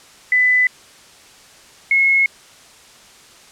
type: tone pair in turn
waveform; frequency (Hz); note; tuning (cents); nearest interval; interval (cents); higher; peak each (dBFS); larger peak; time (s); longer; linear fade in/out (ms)
sine; 2000 / 2174; B6 / C#7; +21 / -34; minor second; 145; second; -11; neither; 0.32-0.67 / 1.91-2.26; neither; 2
effects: white hiss -45 dBFS RMS until 3.51 s + low-pass 8000 Hz 12 dB/octave